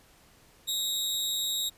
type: tone with amplitude modulation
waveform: sawtooth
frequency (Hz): 3774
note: A#7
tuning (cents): +21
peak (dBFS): -22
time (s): 0.67-1.7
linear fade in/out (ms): 20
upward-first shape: sine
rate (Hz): 211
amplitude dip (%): 65
effects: pink hiss -59 dBFS RMS until 1.77 s + resampled to 32000 Hz